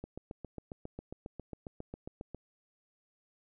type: click train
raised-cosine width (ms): 2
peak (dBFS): -28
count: 18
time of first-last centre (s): 0.04-2.347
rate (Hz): 7.37
effects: none